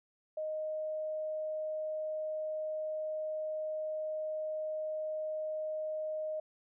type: tone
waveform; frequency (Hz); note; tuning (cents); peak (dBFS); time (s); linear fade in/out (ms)
sine; 621; D#5; -3; -34; 0.37-6.4; 5
effects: none